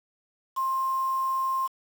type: tone with quantisation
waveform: sine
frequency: 1057 Hz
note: C6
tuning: 17 cents sharp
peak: -24 dBFS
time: 0.56-1.68 s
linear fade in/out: 20 ms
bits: 7
effects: none